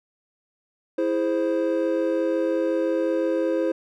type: chord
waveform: triangle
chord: E augmented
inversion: none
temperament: equal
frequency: 329.6 / 415.3 / 523.3 Hz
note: E4 / G#4 / B#4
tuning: 0 / 0 / 0 cents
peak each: -22 / -27 / -22 dBFS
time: 0.98-3.72 s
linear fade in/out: 5 ms
effects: none